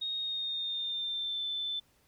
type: tone with pitch glide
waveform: sine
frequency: 3729 to 3528 Hz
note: A#7 to A7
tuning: 0 to +4 cents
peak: -32 dBFS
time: 0.01-1.8 s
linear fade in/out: 10 ms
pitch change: -96 cents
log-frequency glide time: 0.2-1.45 s
effects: pink hiss -68 dBFS RMS until 2.07 s